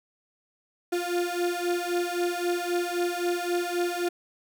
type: beating tone pair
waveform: 35% pulse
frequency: 349.2 / 353 Hz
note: F4 / F4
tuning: 0 / +19 cents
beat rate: 3.8 Hz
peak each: -27 dBFS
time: 0.92-4.09 s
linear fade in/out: 10 ms
effects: none